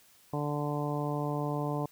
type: harmonic tone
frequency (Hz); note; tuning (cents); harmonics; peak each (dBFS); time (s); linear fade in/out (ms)
146.83; D3; 0; 1 / 2 / 3 / 4 / 5 / 6 / 7; -33 / -36 / -38 / -39 / -40 / -41 / -41; 0.33-1.86; 5
effects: white hiss -61 dBFS RMS until 1.91 s